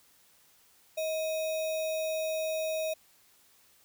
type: tone with sample-and-hold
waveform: sine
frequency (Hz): 633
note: D#5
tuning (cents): +30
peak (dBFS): -29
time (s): 0.97-2.94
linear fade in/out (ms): 10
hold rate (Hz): 3150
effects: white hiss -63 dBFS RMS until 3.84 s